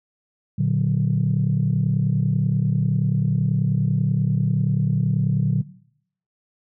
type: chord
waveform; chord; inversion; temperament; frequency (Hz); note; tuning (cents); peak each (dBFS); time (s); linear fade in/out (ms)
sine; Bb augmented; none; equal; 116.54 / 146.83 / 185; Bb2 / D3 / F#3; 0 / 0 / 0; -22 / -20 / -22; 0.58-5.62; 10
effects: noise-tail reverb RT60 0.7 s tail -19 dB re dry + tanh soft clip ceiling -10 dBFS